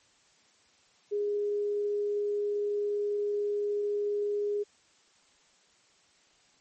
sine tone, 412.1 Hz, G#4, 13 cents flat, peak -27 dBFS, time 1.11-4.64 s, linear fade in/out 20 ms, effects white hiss -64 dBFS RMS until 6.6 s + MP3 32 kbps

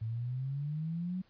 sine exponential sweep, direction up, 109.3 to 188.2 Hz, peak -33 dBFS, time 0.01-1.22 s, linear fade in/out 10 ms, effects pink hiss -68 dBFS RMS until 1.29 s + resampled to 11025 Hz

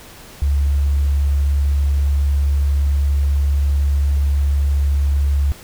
sine tone, 70.7 Hz, C#2, 35 cents sharp, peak -13 dBFS, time 0.42-5.52 s, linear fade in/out 0 ms, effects pink hiss -40 dBFS RMS until 5.63 s

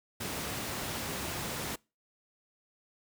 pink noise, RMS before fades -36 dBFS, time 0.2-1.76 s, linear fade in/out 10 ms, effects noise-tail reverb RT60 0.3 s tail -26 dB re dry + high-pass 80 Hz 12 dB/octave

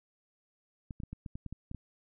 clicks, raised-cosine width 5 ms, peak -28 dBFS, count 10, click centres 0.908 / 1.002 / 1.035 / 1.13 / 1.262 / 1.355 / 1.463 / 1.526 / 1.714 / 1.747 s, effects none

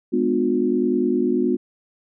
sine chord, G# diminished seventh, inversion none, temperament just, 207.7 / 249.2 / 299 / 358.8 Hz, G#3 / B3 / D4 / F4, 0 / +16 / +31 / +47 cents, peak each -26 / -21 / -25 / -21 dBFS, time 0.12-1.57 s, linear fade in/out 20 ms, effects none

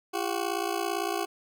20% pulse ring-modulated tone, 371.1 Hz, F#4, 5 cents sharp, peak -20 dBFS, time 0.13-1.26 s, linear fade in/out 20 ms, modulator 28.9 Hz, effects none

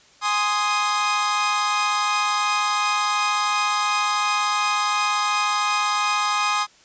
sawtooth chord, Ab major, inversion none, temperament equal, 830.6 / 1046.5 / 1244.5 Hz, Ab5 / C6 / Eb6, 0 / 0 / 0 cents, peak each -22 / -22 / -18 dBFS, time 0.21-6.67 s, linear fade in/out 50 ms, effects white hiss -53 dBFS RMS until 6.84 s + resampled to 16000 Hz

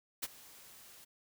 white noise with ADSR envelope, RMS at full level -35 dBFS, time 0.22-1.05 s, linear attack 16 ms, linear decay 31 ms, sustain -21 dB, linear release 13 ms, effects none

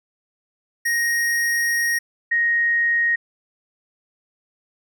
square / sine tone pair in turn, 1872 / 1872 Hz, A#6 / A#6, +7 / +7 cents, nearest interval unison, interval 0 cents, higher neither, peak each -19 / -16 dBFS, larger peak second, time 0.85-1.99 / 2.31-3.16 s, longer first, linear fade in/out 10 ms, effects none

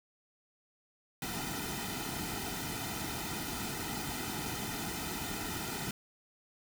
pink noise with comb filter, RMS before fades -38 dBFS, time 1.22-5.91 s, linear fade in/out 2 ms, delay 1.8 ms, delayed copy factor -0.8, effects none

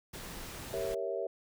pink noise, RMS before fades -44 dBFS, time 0.13-0.95 s, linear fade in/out 10 ms
sine chord, G diminished seventh, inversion none, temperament equal, 392 / 466.2 / 554.4 / 659.3 Hz, G4 / Bb4 / Db5 / Fb5, 0 / 0 / 0 / 0 cents, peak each -38 dBFS, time 0.73-1.27 s, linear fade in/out 5 ms
effects none

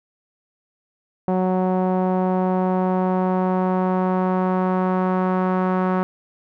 sawtooth tone with low-pass filter sweep, 185 Hz, F#3, in tune, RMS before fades -20 dBFS, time 1.28-6.03 s, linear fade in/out 0 ms, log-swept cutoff 780 to 1200 Hz, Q 1.9, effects none

